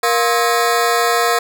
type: ring-modulated tone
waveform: 20% pulse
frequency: 587.3 Hz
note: D5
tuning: in tune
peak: -5 dBFS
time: 0.03-1.39 s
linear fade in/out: 5 ms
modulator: 116 Hz
effects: none